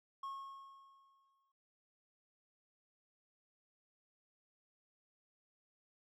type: tone with exponential decay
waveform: triangle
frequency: 1090 Hz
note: C#6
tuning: 29 cents flat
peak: -39 dBFS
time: 0.23-1.52 s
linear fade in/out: 5 ms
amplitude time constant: 280 ms
effects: noise-tail reverb RT60 0.9 s tail -19 dB re dry